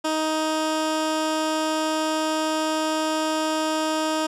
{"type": "tone with low-pass filter", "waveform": "15% pulse", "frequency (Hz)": 313.2, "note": "D#4", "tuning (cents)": 11, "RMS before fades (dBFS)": -24, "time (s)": [0.04, 4.27], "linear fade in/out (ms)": 10, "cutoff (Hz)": 8400, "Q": 1.1, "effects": []}